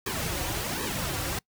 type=noise with flanger; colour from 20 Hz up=pink; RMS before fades=-31 dBFS; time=0.06-1.39 s; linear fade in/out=5 ms; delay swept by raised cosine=1.4 to 4.8 ms; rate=1.3 Hz; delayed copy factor=-0.95; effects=noise-tail reverb RT60 0.1 s tail -25 dB re dry